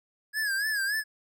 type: tone with vibrato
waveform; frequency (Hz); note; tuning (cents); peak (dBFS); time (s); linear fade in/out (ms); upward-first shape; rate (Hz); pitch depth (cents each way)
square; 1661.2; G#6; 0; -27; 0.33-1.04; 50; sine; 3.5; 100
effects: none